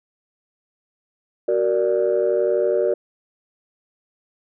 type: chord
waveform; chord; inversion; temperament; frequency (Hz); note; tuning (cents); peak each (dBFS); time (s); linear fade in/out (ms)
sine; Gb augmented; none; equal with one note detuned; 374.3 / 466.2 / 587.3; Gb4 / Bb4 / D5; +20 / 0 / 0; -20; 1.48-2.94; 5
effects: tanh soft clip ceiling -10 dBFS